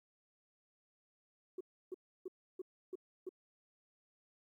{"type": "tone bursts", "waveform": "sine", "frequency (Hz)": 370, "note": "F#4", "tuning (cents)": 0, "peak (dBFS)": -39, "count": 6, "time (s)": [1.58, 3.292], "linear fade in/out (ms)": 5, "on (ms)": 27, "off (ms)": 310, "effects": ["tanh soft clip ceiling -36 dBFS", "13-bit"]}